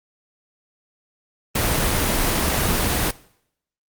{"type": "noise", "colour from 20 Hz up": "pink", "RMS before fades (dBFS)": -20, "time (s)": [1.55, 3.11], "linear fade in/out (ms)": 5, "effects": ["noise-tail reverb RT60 0.7 s tail -21 dB re dry", "Opus 24 kbps"]}